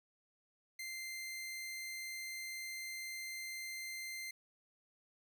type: tone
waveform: sawtooth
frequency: 2086 Hz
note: C7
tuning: 6 cents flat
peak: -39 dBFS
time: 0.79-4.31 s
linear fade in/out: 5 ms
effects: none